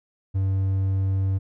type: tone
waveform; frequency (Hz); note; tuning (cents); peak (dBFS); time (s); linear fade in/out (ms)
triangle; 96.2; G2; -32; -18; 0.34-1.39; 20
effects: none